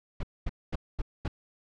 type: noise bursts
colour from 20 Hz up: brown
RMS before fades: -29 dBFS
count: 5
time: 0.2-1.28 s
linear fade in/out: 5 ms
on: 32 ms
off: 230 ms
effects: low-pass 4000 Hz 12 dB/octave